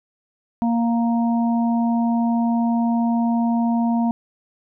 harmonic tone, 233.1 Hz, A#3, in tune, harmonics 1 / 3 / 4, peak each -17 / -27 / -29 dBFS, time 0.62-4.11 s, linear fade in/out 0 ms, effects none

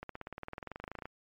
accelerating click train, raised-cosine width 0.5 ms, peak -26 dBFS, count 23, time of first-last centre 0.03-1.056 s, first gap 63 ms, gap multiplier 0.97, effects MP3 48 kbps

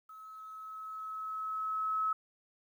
sine tone with level ramp, 1290 Hz, E6, 38 cents flat, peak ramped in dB -48 to -28 dBFS, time 0.09-2.13 s, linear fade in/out 5 ms, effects 11-bit

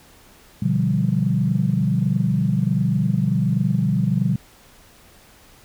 sine chord, G dominant seventh, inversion first, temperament equal, 123.47 / 146.83 / 174.61 / 196 Hz, B2 / D3 / F3 / G3, 0 / 0 / 0 / 0 cents, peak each -22 dBFS, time 0.62-4.36 s, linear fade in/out 5 ms, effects tanh soft clip ceiling -6 dBFS + pink hiss -50 dBFS RMS until 5.64 s

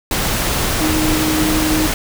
sine tone in noise, 311.1 Hz, D#4, in tune, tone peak -16 dBFS, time 0.81-1.87 s, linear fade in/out 2 ms, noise pink, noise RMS -18 dBFS, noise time 0.11-1.94 s, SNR -1 dB, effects none

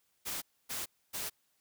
white noise bursts, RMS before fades -38 dBFS, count 3, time 0.25-1.3 s, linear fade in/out 20 ms, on 170 ms, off 270 ms, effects white hiss -75 dBFS RMS until 1.6 s

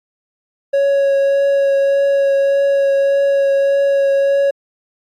triangle tone with vibrato, 554.4 Hz, C#5, in tune, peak -9 dBFS, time 0.73-4.51 s, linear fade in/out 10 ms, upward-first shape triangle, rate 1.7 Hz, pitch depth 12 cents each way, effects AAC 64 kbps

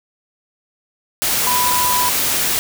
sine tone in noise, 989 Hz, B5, 2 cents sharp, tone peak -17 dBFS, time 1.47-2.09 s, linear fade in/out 0 ms, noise white, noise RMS -18 dBFS, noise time 1.22-2.59 s, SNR -2 dB, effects none

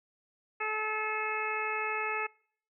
harmonic tone, 431.9 Hz, A4, 32 cents flat, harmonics 1 / 2 / 3 / 4 / 5 / 6, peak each -39 / -38 / -36 / -39 / -37 / -37 dBFS, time 0.6-2.27 s, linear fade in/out 10 ms, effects noise-tail reverb RT60 0.6 s tail -25 dB re dry

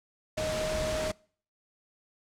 sine tone in noise, 624 Hz, D#5, 5 cents sharp, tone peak -30 dBFS, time 0.37-1.12 s, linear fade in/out 10 ms, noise pink, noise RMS -34 dBFS, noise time 0.37-1.12 s, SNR +1 dB, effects noise-tail reverb RT60 0.5 s tail -25 dB re dry + low-pass 8000 Hz 12 dB/octave

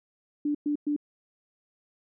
sine tone bursts, 293.7 Hz, D4, in tune, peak -24 dBFS, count 3, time 0.45-0.964 s, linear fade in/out 5 ms, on 98 ms, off 110 ms, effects none

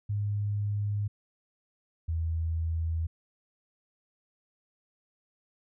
sine tone pair in turn, 103 / 81.75 Hz, G#2 / E2, -14 / -14 cents, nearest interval major third, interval 400 cents, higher first, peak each -27 dBFS, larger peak neither, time 0.09-1.08 / 2.08-3.07 s, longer neither, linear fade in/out 10 ms, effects none

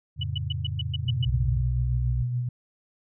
sine chord, F augmented, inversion none, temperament equal, 87.31 / 110 / 138.59 Hz, F2 / A2 / C#3, 0 / 0 / 0 cents, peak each -31 / -32 / -32 dBFS, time 0.16-1.64 s, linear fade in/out 50 ms
sine tone bursts, 2960 Hz, F#7, in tune, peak -28 dBFS, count 8, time 0.21-1.25 s, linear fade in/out 5 ms, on 25 ms, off 120 ms
sine tone with tremolo, 123 Hz, B2, 7 cents flat, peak -23 dBFS, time 1.05-2.49 s, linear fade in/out 5 ms, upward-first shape sine, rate 7 Hz, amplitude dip 35%
sine tone, 61.74 Hz, B1, in tune, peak -25 dBFS, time 1.26-2.23 s, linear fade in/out 10 ms
effects none

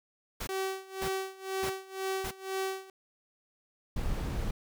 pink noise bursts, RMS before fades -37 dBFS, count 4, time 0.4-2.312 s, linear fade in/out 10 ms, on 73 ms, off 540 ms
sawtooth tone with tremolo, 382.7 Hz, G4, 42 cents flat, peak -26 dBFS, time 0.49-2.9 s, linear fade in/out 2 ms, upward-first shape sine, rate 2 Hz, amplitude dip 90%
brown noise, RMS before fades -32 dBFS, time 3.96-4.51 s, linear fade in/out 5 ms
effects none

